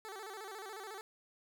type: tone with vibrato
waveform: 15% pulse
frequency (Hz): 410.3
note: G#4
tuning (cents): -21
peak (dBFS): -38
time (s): 0.05-1.01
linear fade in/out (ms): 0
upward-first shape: square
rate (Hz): 14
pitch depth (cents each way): 110
effects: none